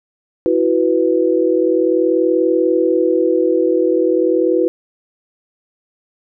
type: chord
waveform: sine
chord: E suspended second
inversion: none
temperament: equal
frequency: 329.6 / 370 / 493.9 Hz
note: E4 / F#4 / B4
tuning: 0 / 0 / 0 cents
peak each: -16 dBFS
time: 0.46-4.68 s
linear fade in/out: 0 ms
effects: none

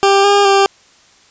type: tone with pitch steps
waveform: 20% pulse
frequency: 394.9 / 404.1 / 393.9 Hz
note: G4 / G#4 / G4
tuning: +13 / -47 / +8 cents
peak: -3 dBFS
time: 0.03-0.66 s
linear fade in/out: 0 ms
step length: 210 ms
effects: white hiss -48 dBFS RMS until 1.3 s + resampled to 16000 Hz

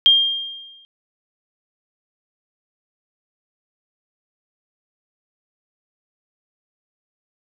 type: tone with exponential decay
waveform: sine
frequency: 3207 Hz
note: G7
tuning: 39 cents sharp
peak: -7 dBFS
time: 0.06-0.85 s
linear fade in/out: 0 ms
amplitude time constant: 170 ms
effects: none

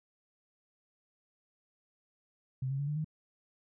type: tone with pitch steps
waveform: sine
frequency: 130.81 / 136.52 / 142.48 / 148.71 / 155.2 Hz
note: C3 / C#3 / C#3 / D3 / D#3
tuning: 0 / -26 / +48 / +22 / -4 cents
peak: -31 dBFS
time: 2.62-3.045 s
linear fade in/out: 5 ms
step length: 85 ms
effects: none

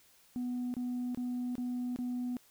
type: tone bursts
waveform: sine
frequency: 246.9 Hz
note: B3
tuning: in tune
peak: -31 dBFS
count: 5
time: 0.36-2.368 s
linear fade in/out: 0 ms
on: 380 ms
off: 27 ms
effects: tanh soft clip ceiling -31 dBFS + white hiss -64 dBFS RMS until 2.5 s

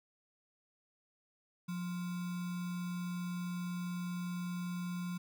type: tone with sample-and-hold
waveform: sine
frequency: 177.6 Hz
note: F3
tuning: 29 cents sharp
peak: -36 dBFS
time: 1.68-5.18 s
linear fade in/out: 10 ms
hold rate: 1225 Hz
effects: none

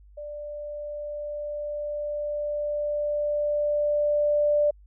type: tone with level ramp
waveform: sine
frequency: 590 Hz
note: D5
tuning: 8 cents sharp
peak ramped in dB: -34 to -18 dBFS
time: 0.17-4.71 s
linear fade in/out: 10 ms
effects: added 50 Hz sine -49 dBFS peak until 4.86 s

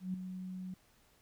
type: tone with ADSR envelope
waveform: sine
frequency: 185 Hz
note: F#3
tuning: in tune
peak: -32 dBFS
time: 0-0.74 s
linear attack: 140 ms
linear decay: 4 ms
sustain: -8 dB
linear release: 3 ms
effects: pink hiss -68 dBFS RMS until 1.21 s

